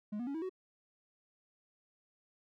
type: tone with pitch steps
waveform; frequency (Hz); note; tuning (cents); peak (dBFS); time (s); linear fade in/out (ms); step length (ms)
triangle; 209.5 / 242 / 279.6 / 323.1 / 373.3; G#3 / B3 / C#4 / E4 / F#4; +15 / -35 / +15 / -35 / +15; -34; 0.12-0.495; 10; 75
effects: none